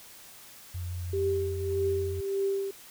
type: tone with vibrato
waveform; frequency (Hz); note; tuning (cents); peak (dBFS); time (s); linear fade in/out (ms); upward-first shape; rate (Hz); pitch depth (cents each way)
sine; 88.6; F2; +25; -32; 0.74-2.21; 10; sine; 5.9; 10
type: tone with tremolo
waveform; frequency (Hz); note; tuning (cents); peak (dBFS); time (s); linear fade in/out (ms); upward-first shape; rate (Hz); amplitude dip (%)
sine; 392.5; G4; +2; -24; 1.13-2.71; 5; triangle; 1.7; 70
effects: white hiss -50 dBFS RMS until 2.9 s

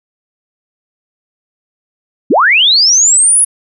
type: linear sweep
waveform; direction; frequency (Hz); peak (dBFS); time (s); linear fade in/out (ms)
sine; up; 164.81 to 10548; -5; 2.3-3.45; 10
effects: none

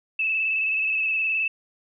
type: tone with vibrato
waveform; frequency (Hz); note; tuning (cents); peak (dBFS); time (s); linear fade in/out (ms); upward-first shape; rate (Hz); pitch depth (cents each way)
sine; 2611; E7; -17; -21; 0.19-1.48; 5; square; 19; 28
effects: none

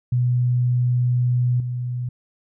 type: tone with level steps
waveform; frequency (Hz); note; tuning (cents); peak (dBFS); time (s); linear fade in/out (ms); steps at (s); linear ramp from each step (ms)
sine; 123.47; B2; 0; -16 / -23; 0.12-2.09; 5; 1.6; 2
effects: none

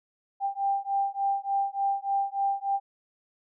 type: beating tone pair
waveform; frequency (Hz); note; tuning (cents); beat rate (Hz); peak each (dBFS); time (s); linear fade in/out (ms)
sine; 790 / 793.4; G5 / G5; +13 / +21; 3.4; -28; 0.4-2.8; 50
effects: none

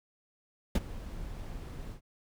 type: noise with ADSR envelope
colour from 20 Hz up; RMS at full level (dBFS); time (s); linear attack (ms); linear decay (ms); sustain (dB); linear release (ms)
brown; -20; 0.75-2.01; 5; 34; -21; 96
effects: none

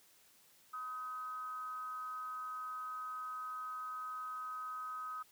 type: tone with amplitude modulation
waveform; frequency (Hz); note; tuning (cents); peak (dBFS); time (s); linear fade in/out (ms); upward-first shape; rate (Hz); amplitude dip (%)
sine; 1263; D#6; +26; -38; 0.73-5.23; 10; sine; 258; 50
effects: white hiss -66 dBFS RMS until 5.31 s + high-pass 60 Hz 12 dB/octave

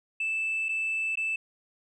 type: tone with dropouts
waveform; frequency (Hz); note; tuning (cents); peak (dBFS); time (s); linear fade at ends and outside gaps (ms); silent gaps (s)
sine; 2637; E7; 0; -25; 0.2-1.36; 5; 0.686-0.69 / 1.156-1.172
effects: tanh soft clip ceiling -24 dBFS

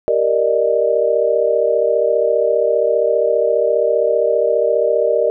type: chord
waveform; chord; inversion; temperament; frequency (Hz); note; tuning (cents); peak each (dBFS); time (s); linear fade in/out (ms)
sine; Eb major seventh; first; equal; 392 / 466.2 / 587.3 / 622.3; G4 / Bb4 / D5 / Eb5; 0 / 0 / 0 / 0; -22 / -16 / -18 / -18; 0.08-5.3; 0
effects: none

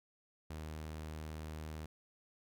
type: tone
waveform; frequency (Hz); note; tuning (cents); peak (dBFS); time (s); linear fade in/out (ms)
sawtooth; 77.78; D#2; 0; -39; 0.5-1.86; 5
effects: none

